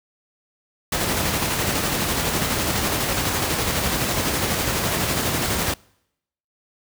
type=noise with tremolo; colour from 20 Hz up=pink; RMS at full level=-21 dBFS; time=0.92-5.74 s; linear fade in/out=5 ms; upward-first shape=square; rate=12 Hz; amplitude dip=25%; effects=noise-tail reverb RT60 0.8 s tail -26 dB re dry + high-pass 60 Hz 12 dB/octave